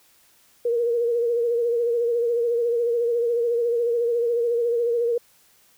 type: tone with vibrato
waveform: sine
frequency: 471.5 Hz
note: A#4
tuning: 20 cents sharp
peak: -19 dBFS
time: 0.65-5.18 s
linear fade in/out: 5 ms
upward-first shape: sine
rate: 14 Hz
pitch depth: 42 cents each way
effects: white hiss -58 dBFS RMS until 5.77 s